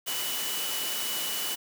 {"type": "tone in noise", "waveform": "sine", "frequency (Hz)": 2960, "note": "F#7", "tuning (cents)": 0, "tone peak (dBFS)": -35, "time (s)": [0.06, 1.56], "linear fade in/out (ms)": 20, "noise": "white", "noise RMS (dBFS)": -32, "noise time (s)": [0.06, 1.56], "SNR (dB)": -6, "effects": ["high-pass 200 Hz 12 dB/octave"]}